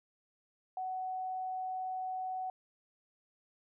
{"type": "tone", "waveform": "sine", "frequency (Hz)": 747, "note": "F#5", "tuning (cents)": 16, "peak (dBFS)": -35, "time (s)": [0.77, 2.5], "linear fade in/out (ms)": 2, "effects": []}